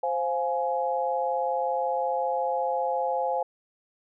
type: chord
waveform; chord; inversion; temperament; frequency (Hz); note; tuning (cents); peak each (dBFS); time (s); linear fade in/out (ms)
sine; F minor; second; just; 523.8 / 698.5 / 838.1; C5 / F5 / Ab5; +2 / 0 / +16; -28 / -30 / -28; 0.03-3.43; 5
effects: none